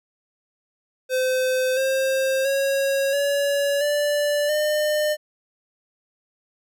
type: tone with pitch steps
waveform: square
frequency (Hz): 514 / 530.9 / 548.4 / 566.4 / 585 / 604.2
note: C5 / C5 / C#5 / C#5 / D5 / D5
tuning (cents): -31 / +25 / -19 / +37 / -7 / +49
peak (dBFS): -20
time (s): 1.09-5.17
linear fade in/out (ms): 50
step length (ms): 680
effects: none